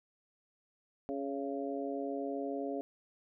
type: harmonic tone with a mistuned harmonic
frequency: 139.3 Hz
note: C#3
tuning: 9 cents sharp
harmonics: 2 / 3 / 4 / 5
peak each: -38 / -40 / -41 / -42 dBFS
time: 1.09-2.81 s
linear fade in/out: 0 ms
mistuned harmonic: 5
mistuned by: -30 cents
effects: none